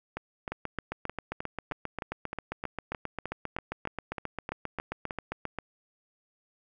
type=two click trains; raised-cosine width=0.5 ms; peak=-18 / -19 dBFS; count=39 / 17; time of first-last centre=0.52-5.587 / 0.17-5.108 s; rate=7.5 / 3.24 Hz; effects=none